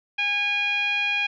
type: tone with low-pass filter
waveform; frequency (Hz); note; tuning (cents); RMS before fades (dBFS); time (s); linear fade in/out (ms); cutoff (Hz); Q
10% pulse; 818; G#5; -26; -24; 0.18-1.27; 10; 2700; 9.3
effects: none